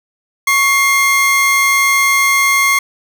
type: tone pair together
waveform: 45% pulse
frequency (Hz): 1110 / 2119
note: C#6 / C7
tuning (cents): +2 / +21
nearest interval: major seventh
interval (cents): 1119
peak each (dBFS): -15 / -11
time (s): 0.47-2.79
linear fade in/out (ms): 5
effects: none